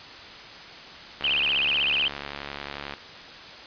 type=click train; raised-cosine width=0.3 ms; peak=-17 dBFS; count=124; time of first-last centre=1.21-2.938 s; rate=71.2 Hz
type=tone with vibrato; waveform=sine; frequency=2794 Hz; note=F7; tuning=in tune; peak=-21 dBFS; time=1.24-2.08 s; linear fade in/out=2 ms; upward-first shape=sine; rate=16 Hz; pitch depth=220 cents each way
effects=white hiss -42 dBFS RMS until 3.66 s + resampled to 11025 Hz